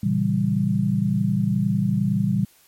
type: chord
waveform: sine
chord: A# diminished seventh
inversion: none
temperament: equal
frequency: 116.54 / 138.59 / 164.81 / 196 Hz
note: A#2 / C#3 / E3 / G3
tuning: 0 / 0 / 0 / 0 cents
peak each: -25 / -26 / -25 / -21 dBFS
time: 0.03-2.45 s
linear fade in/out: 5 ms
effects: white hiss -56 dBFS RMS until 2.67 s + MP3 64 kbps

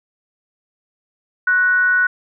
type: tone with frequency modulation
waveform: sine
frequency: 1480 Hz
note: F#6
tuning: in tune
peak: -12 dBFS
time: 1.47-2.07 s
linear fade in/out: 5 ms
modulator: 395 Hz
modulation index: 0.28
effects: none

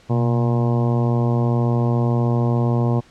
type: harmonic tone with a mistuned harmonic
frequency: 118.2 Hz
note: A#2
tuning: 24 cents sharp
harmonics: 1 / 2 / 3 / 4 / 5 / 6 / 7 / 8 / 9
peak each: -17 / -23 / -27 / -29 / -31 / -33 / -34 / -35 / -36 dBFS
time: 0.09-3.01 s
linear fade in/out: 20 ms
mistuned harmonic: 1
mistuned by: +71 cents
effects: pink hiss -51 dBFS RMS until 3.1 s + low-pass 6000 Hz 12 dB/octave

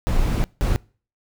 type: noise bursts at uneven times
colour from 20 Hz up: brown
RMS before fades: -19 dBFS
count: 2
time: 0.07-0.44 / 0.61-0.76 s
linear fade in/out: 0 ms
effects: noise-tail reverb RT60 0.4 s tail -24 dB re dry

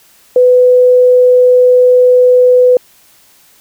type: tone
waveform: sine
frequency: 499.5 Hz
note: B4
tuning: 20 cents sharp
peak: -3 dBFS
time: 0.36-2.77 s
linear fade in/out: 2 ms
effects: white hiss -46 dBFS RMS until 3.6 s

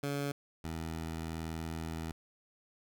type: tone pair in turn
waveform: 15% pulse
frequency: 142.1 / 81.11 Hz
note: C#3 / E2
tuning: +43 / -27 cents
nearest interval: minor seventh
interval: 970 cents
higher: first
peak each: -27 / -31 dBFS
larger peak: first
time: 0.03-0.32 / 0.64-2.12 s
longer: second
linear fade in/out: 5 ms
effects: none

